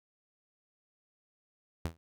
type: tone with exponential decay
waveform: sawtooth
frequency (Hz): 82.41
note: E2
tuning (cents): 0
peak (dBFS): -26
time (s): 1.85-1.97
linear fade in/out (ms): 0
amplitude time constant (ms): 25
effects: none

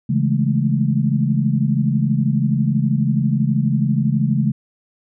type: chord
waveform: sine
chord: A major seventh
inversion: first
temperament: equal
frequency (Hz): 138.59 / 164.81 / 207.7 / 220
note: C#3 / E3 / G#3 / A3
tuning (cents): 0 / 0 / 0 / 0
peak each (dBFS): -18 / -22 / -21 / -21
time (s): 0.09-4.52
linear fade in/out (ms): 10
effects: none

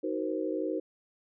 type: chord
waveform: sine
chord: C half-diminished seventh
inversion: first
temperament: just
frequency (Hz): 314 / 376.7 / 470.9 / 523.3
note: Eb4 / Gb4 / Bb4 / C5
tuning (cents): +16 / +31 / +18 / 0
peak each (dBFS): -33 / -35 / -36 / -36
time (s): 0.03-0.8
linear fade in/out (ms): 10
effects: none

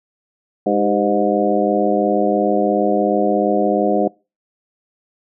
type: harmonic tone with a mistuned harmonic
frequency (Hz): 102.9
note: G#2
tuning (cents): -16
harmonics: 2 / 3 / 4 / 5 / 6 / 7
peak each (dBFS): -21 / -21 / -21 / -21 / -21 / -21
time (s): 0.66-4.08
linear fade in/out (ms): 5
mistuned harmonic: 4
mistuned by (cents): -72
effects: noise-tail reverb RT60 0.3 s tail -25 dB re dry

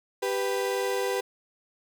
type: tone pair together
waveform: 35% pulse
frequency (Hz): 392.6 / 494.6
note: G4 / B4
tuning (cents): +3 / +3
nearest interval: major third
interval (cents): 400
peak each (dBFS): -27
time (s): 0.22-1.21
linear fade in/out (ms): 10
effects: none

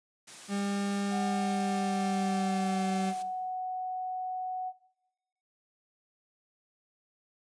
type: high-pass noise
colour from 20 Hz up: white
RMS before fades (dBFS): -47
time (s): 0.27-3.23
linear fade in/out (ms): 10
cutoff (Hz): 120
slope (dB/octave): 48
type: tone with pitch glide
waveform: 40% pulse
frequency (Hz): 200.2 to 191.71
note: G3 to G3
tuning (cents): +37 to -38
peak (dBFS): -29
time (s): 0.48-3.14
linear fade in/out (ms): 50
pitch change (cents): -75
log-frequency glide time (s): 1.24-2.82
type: tone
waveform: sine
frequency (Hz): 741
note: F#5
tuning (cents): +2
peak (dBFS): -32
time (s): 1.1-4.73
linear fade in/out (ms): 50
effects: noise-tail reverb RT60 0.9 s tail -17 dB re dry + resampled to 22050 Hz

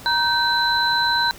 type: tone cluster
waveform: sine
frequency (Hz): 947 / 1543 / 4023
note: A#5 / G6 / B7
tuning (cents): +27 / -28 / +31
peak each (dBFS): -21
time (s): 0.06-1.31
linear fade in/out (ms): 0
effects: pink hiss -41 dBFS RMS until 1.38 s

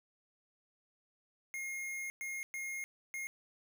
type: tone bursts at uneven times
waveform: square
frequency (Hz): 2142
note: C7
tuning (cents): +40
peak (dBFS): -39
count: 4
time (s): 1.54-2.1 / 2.21-2.43 / 2.54-2.84 / 3.14-3.27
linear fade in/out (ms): 0
effects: none

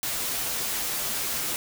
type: noise with comb filter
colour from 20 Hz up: white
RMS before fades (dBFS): -29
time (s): 0.03-1.56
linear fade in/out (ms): 0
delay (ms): 11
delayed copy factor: -0.5
effects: none

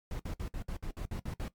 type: noise bursts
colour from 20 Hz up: brown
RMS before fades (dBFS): -37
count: 10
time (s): 0.11-1.482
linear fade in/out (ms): 2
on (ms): 85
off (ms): 58
effects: noise-tail reverb RT60 0.1 s tail -17 dB re dry + MP3 96 kbps

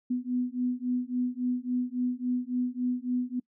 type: beating tone pair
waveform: sine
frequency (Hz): 246.9 / 250.5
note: B3 / B3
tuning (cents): 0 / +25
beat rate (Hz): 3.6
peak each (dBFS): -30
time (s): 0.1-3.4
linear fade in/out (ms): 10
effects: noise-tail reverb RT60 0.1 s tail -25 dB re dry

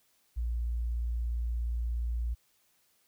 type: tone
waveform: sine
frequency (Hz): 58.5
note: A#1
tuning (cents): +7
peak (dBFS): -29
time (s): 0.36-2.35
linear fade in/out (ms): 20
effects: white hiss -70 dBFS RMS until 3.07 s

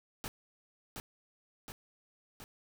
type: noise with echo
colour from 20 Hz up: pink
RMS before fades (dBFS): -40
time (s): 0.24-0.28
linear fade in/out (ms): 0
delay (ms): 720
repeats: 3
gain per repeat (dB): -3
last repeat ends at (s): 2.44
effects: none

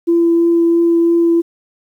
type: tone with vibrato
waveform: sine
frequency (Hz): 337.6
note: E4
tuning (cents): +41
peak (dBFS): -8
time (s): 0.07-1.42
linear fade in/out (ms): 20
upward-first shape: triangle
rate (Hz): 3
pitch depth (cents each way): 10
effects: tanh soft clip ceiling -4 dBFS + 8-bit

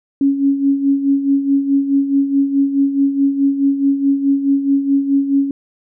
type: tone with tremolo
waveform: sine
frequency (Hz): 277.2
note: C#4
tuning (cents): 0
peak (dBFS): -9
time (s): 0.21-5.51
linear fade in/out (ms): 2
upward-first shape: sine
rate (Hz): 4.7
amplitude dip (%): 65
effects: none

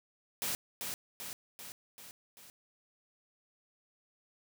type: noise with echo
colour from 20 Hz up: white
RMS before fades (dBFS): -35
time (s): 0.42-0.55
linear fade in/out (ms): 0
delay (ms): 390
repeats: 5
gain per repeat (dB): -4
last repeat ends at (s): 2.5
effects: none

